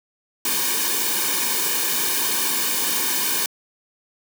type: noise with comb filter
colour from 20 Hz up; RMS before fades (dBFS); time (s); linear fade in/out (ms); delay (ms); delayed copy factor
white; -22; 0.45-3.46; 2; 1.5; -0.9
effects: high-pass 200 Hz 12 dB/octave